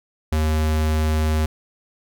square tone, 77.78 Hz, D#2, in tune, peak -18 dBFS, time 0.32-1.46 s, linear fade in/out 5 ms, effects none

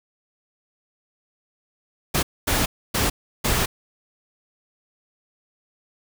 pink noise bursts at uneven times, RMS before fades -21 dBFS, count 4, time 2.14-2.23 / 2.47-2.66 / 2.94-3.1 / 3.44-3.66 s, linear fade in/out 10 ms, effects none

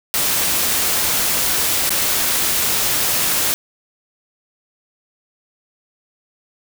white noise with dropouts, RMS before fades -18 dBFS, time 0.14-3.54 s, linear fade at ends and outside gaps 0 ms, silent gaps 1.893-1.905 s, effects none

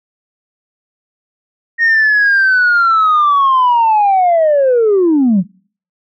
sine linear sweep, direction down, 1864.7 to 167.4 Hz, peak -6 dBFS, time 1.78-5.44 s, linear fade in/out 50 ms, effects noise-tail reverb RT60 0.5 s tail -26 dB re dry + tanh soft clip ceiling -5 dBFS

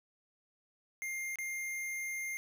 square tone with dropouts, 2112 Hz, C7, 16 cents sharp, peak -37 dBFS, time 1.02-2.37 s, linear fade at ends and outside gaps 0 ms, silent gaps 1.357-1.386 s, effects none

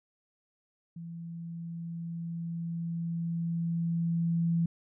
sine tone with level ramp, 167.9 Hz, E3, 32 cents sharp, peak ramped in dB -39 to -24 dBFS, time 0.96-4.66 s, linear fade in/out 5 ms, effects none

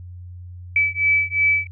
sine beating tone pair, 2300 / 2302.8 Hz, D7 / D7, -37 / -35 cents, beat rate 2.8 Hz, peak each -19 dBFS, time 0.76-1.67 s, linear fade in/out 2 ms, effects added 89 Hz sine -34 dBFS peak until 1.71 s

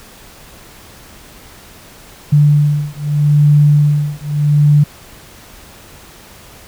sine beating tone pair, 146.83 / 147.63 Hz, D3 / D3, 0 / +9 cents, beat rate 0.8 Hz, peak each -11 dBFS, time 2.32-4.84 s, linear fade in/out 10 ms, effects pink hiss -39 dBFS RMS until 6.67 s

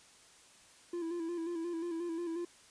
triangle tone with vibrato, 337.8 Hz, E4, 42 cents sharp, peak -33 dBFS, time 0.93-2.45 s, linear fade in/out 5 ms, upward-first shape square, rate 5.6 Hz, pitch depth 48 cents each way, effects white hiss -60 dBFS RMS until 2.7 s + resampled to 22050 Hz

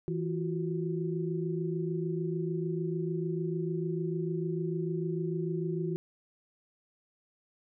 sine tone cluster, 163.4 / 344.7 / 371.4 Hz, E3 / F4 / F#4, -15 / -23 / +7 cents, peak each -32 / -37 / -35 dBFS, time 0.08-5.96 s, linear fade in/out 0 ms, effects none

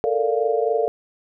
sine chord, Bb major seventh, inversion third, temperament equal with one note detuned, 440 / 463.7 / 587.3 / 698.5 Hz, A4 / Bb4 / D5 / F5, 0 / -9 / 0 / 0 cents, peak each -22 / -22 / -26 / -25 dBFS, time 0.04-0.88 s, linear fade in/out 0 ms, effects none

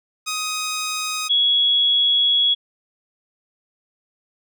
10% pulse / sine tone pair in turn, 1254 / 3348 Hz, D#6 / G#7, +13 / +13 cents, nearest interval octave + perfect fourth, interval 1700 cents, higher second, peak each -15 / -14 dBFS, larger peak second, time 0.26-1.29 / 1.29-2.55 s, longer second, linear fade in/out 20 ms, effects none

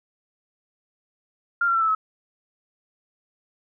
sine tone with pitch steps, 1396.9 / 1368.9 / 1341.5 / 1314.7 / 1288.4 Hz, F6 / F6 / E6 / E6 / E6, 0 / -35 / +30 / -5 / -40 cents, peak -18 dBFS, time 1.61-1.95 s, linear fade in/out 5 ms, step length 68 ms, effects none

